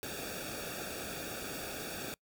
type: noise with comb filter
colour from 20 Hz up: pink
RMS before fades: -41 dBFS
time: 0.03-2.14 s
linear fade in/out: 0 ms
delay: 0.98 ms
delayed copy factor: -0.9
effects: noise-tail reverb RT60 0.1 s tail -25 dB re dry